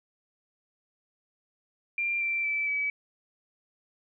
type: tone with pitch steps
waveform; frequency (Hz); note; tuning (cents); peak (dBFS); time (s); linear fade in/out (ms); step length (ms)
sine; 2380 / 2349 / 2318 / 2287; D7 / D7 / D7 / D7; +22 / 0 / -23 / -47; -26; 1.98-2.9; 2; 230
effects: none